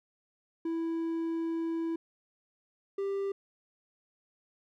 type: tone pair in turn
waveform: triangle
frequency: 329.6 / 394.7 Hz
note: E4 / G4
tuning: 0 / +12 cents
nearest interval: minor third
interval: 312 cents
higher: second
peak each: -28 dBFS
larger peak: neither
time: 0.65-1.96 / 2.98-3.32 s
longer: first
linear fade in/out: 5 ms
effects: none